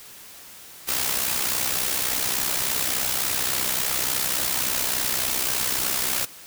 white noise with amplitude modulation, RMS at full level -22 dBFS, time 0.87-6.26 s, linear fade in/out 20 ms, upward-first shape sine, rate 63.5 Hz, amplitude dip 60%, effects white hiss -44 dBFS RMS until 6.46 s

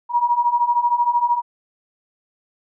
sine beating tone pair, 949 / 962 Hz, A#5 / B5, +31 / -46 cents, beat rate 13 Hz, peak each -20 / -17 dBFS, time 0.09-1.42 s, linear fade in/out 50 ms, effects none

